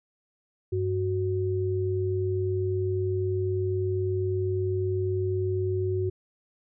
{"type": "tone pair together", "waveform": "sine", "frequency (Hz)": [98.1, 370], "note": ["G2", "F#4"], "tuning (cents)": [2, 0], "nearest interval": "octave + major seventh", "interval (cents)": 2298, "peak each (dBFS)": -27, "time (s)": [0.72, 6.1], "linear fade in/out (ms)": 10, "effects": []}